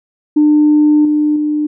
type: tone with level steps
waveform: sine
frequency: 300 Hz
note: D4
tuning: 37 cents sharp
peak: -5 / -9 / -12 dBFS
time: 0.36-1.67 s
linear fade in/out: 10 ms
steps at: 1.05 / 1.36 s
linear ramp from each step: 2 ms
effects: tanh soft clip ceiling -2 dBFS